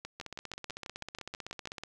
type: two click trains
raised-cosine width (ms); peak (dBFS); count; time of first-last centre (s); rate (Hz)
0.2; -23 / -23; 12 / 26; 0.05-1.836 / 0.2-1.782; 6.16 / 15.8
effects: none